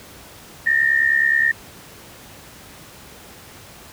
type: tone pair together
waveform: sine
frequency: 1795.1 / 1864.7 Hz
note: A6 / A#6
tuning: +34 / 0 cents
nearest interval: minor second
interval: 66 cents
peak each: -17 dBFS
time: 0.66-1.52 s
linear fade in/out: 10 ms
effects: pink hiss -42 dBFS RMS until 3.92 s + high-pass 60 Hz 12 dB/octave